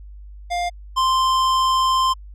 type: tone pair in turn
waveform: square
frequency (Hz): 703 / 1044.3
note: F5 / C6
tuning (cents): +11 / -4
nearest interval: perfect fifth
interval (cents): 685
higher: second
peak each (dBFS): -21 / -16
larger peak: second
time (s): 0.5-0.7 / 0.96-2.14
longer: second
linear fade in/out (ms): 20
effects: added 50 Hz sine -36 dBFS peak until 2.34 s + low-pass 7000 Hz 12 dB/octave